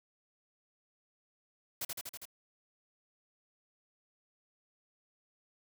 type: noise with echo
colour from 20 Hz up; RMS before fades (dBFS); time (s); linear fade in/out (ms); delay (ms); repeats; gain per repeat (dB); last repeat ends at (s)
white; -37; 1.81-1.85; 5; 81; 5; -2; 2.255
effects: none